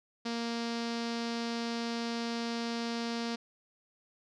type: tone with low-pass filter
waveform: sawtooth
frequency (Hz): 233.1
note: A#3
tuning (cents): 0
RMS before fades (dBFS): -35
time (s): 0.25-3.36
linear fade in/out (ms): 10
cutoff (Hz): 4900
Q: 2.9
effects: none